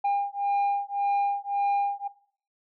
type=beating tone pair; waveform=sine; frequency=804 / 805.8 Hz; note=G5 / G5; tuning=+44 / +48 cents; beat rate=1.8 Hz; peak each=-25 dBFS; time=0.04-2.08 s; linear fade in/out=10 ms; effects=noise-tail reverb RT60 0.5 s tail -18 dB re dry + tanh soft clip ceiling -21 dBFS